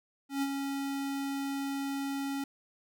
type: tone with ADSR envelope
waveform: square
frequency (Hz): 276.4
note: C#4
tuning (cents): -5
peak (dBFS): -28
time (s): 0.29-2.44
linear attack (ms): 130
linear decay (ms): 47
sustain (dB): -5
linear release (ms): 3
effects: none